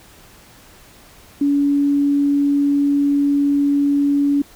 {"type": "tone", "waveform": "sine", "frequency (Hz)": 284.3, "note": "C#4", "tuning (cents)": 44, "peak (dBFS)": -13, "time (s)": [1.41, 4.42], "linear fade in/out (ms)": 5, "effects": ["pink hiss -46 dBFS RMS until 4.55 s"]}